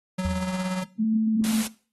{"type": "tone with tremolo", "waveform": "square", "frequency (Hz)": 185.2, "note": "F#3", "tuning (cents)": 2, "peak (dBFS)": -24, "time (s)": [0.18, 0.84], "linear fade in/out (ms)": 10, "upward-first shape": "sine", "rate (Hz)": 17, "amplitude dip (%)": 40}
{"type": "tone with exponential decay", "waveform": "sine", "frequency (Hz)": 80.9, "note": "E2", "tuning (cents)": -32, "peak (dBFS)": -23, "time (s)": [0.25, 0.71], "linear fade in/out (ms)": 0, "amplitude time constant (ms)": 99}
{"type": "tone", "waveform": "sine", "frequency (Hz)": 220, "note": "A3", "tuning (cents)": 0, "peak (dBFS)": -21, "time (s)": [0.98, 1.63], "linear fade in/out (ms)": 20}
{"type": "noise", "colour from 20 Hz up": "white", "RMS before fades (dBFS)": -31, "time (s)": [1.44, 1.67], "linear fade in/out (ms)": 0}
{"effects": ["noise-tail reverb RT60 0.4 s tail -19 dB re dry", "AAC 32 kbps"]}